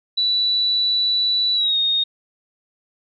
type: tone with pitch glide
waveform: sine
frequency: 3953 to 3710 Hz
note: B7 to A#7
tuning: +1 to -9 cents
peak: -16 dBFS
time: 0.17-2.04 s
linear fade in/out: 10 ms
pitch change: -110 cents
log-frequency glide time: 1.54-1.77 s
effects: none